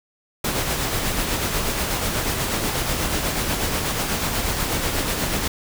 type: noise with tremolo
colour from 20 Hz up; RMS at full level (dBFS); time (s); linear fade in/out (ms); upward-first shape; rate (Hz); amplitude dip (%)
pink; -22; 0.44-5.48; 5; sine; 8.2; 35
effects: none